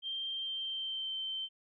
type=tone with pitch glide; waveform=sine; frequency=3164 to 3106 Hz; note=G7 to G7; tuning=+15 to -17 cents; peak=-35 dBFS; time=0.02-1.49 s; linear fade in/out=50 ms; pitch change=-32 cents; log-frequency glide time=0.32-1.16 s; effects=none